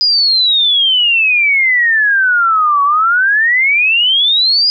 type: exponential two-way sweep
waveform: sine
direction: down then up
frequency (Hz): 4978 to 1118 to 4978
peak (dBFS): -8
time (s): 0.01-4.7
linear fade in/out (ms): 0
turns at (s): 2.83
effects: none